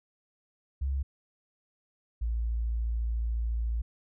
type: tone pair in turn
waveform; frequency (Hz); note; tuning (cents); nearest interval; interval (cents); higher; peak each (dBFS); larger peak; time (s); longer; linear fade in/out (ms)
sine; 67.8 / 57.01; C#2 / A#1; -38 / -38; minor third; 300; first; -27; neither; 0.81-1.03 / 2.21-3.82; second; 10
effects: none